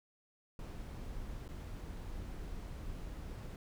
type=noise with dropouts; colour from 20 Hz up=brown; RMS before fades=-44 dBFS; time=0.59-3.56 s; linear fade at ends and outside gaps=2 ms; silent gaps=1.48-1.488 s; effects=none